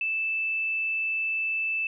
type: tone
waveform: sine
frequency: 2637 Hz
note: E7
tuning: in tune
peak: -25 dBFS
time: 0.01-1.87 s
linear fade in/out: 2 ms
effects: none